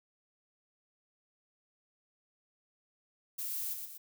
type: noise with echo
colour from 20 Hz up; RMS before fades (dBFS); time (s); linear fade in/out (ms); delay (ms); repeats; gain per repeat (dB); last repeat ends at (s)
violet; -38; 3.38-3.74; 10; 120; 2; -5; 3.98
effects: none